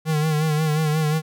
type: tone with vibrato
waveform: square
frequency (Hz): 154.5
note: D#3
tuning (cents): -12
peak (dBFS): -19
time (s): 0.05-1.22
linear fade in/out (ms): 50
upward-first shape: sine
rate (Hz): 5.6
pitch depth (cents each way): 52
effects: none